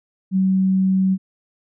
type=tone; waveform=sine; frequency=189.5 Hz; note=F#3; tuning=42 cents sharp; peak=-14 dBFS; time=0.31-1.18 s; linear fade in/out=50 ms; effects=none